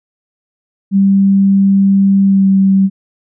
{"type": "tone with pitch glide", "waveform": "sine", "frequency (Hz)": [196, 193.41], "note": ["G3", "G3"], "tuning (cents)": [0, -23], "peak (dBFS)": -6, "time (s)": [0.91, 2.9], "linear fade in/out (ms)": 50, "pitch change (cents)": -23, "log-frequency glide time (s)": [2.25, 2.47], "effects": []}